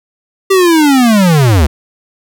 square linear sweep, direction down, 393.4 to 65.41 Hz, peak -6 dBFS, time 0.5-1.67 s, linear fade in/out 10 ms, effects none

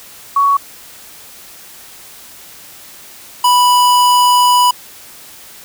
sine / square tone pair in turn, 1119 / 986.2 Hz, C#6 / B5, +16 / -3 cents, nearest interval major second, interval 219 cents, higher first, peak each -8 dBFS, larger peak neither, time 0.36-0.57 / 3.44-4.71 s, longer second, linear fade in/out 5 ms, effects white hiss -37 dBFS RMS until 5.64 s

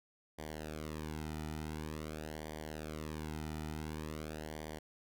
sawtooth tone with flanger, 77.3 Hz, D#2, 11 cents flat, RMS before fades -43 dBFS, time 0.38-4.79 s, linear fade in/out 10 ms, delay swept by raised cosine 0.75 to 1.85 ms, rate 0.47 Hz, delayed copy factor -0.85, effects none

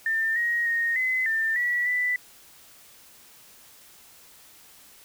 sine tone with pitch steps, 1796 / 1885 / 1858 / 2033 / 1792 / 1942 / 1983 Hz, A6 / A#6 / A#6 / B6 / A6 / B6 / B6, +35 / +19 / -6 / +50 / +31 / -30 / +7 cents, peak -22 dBFS, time 0.06-2.16 s, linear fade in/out 2 ms, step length 300 ms, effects white hiss -52 dBFS RMS until 5.04 s

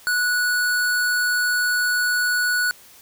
square tone, 1471 Hz, F#6, 11 cents flat, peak -19 dBFS, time 0.07-2.71 s, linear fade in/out 0 ms, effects white hiss -48 dBFS RMS until 3.01 s

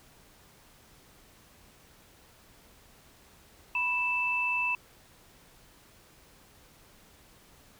sine tone pair together, 981 / 2643 Hz, B5 / E7, -12 / +4 cents, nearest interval octave + perfect fourth, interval 1716 cents, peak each -33 / -27 dBFS, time 3.75-4.75 s, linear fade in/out 2 ms, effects pink hiss -58 dBFS RMS until 7.79 s

